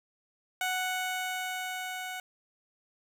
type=tone with level ramp; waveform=15% pulse; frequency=740 Hz; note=F#5; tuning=in tune; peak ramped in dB=-22 to -30 dBFS; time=0.61-2.2 s; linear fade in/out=2 ms; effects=none